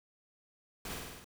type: noise with echo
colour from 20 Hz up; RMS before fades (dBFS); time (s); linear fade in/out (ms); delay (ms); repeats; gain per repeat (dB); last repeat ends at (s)
pink; -42; 0.85-0.95; 2; 49; 6; -2; 1.244
effects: none